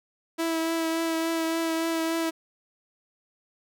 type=tone with vibrato; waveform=sawtooth; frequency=327.4 Hz; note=E4; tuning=12 cents flat; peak=-21 dBFS; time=0.38-2.31 s; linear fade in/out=20 ms; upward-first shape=triangle; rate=3.5 Hz; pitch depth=20 cents each way; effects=none